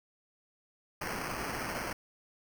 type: noise with sample-and-hold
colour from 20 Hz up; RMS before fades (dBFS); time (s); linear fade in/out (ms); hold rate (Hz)
violet; -37; 1.01-1.93; 5; 3675
effects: none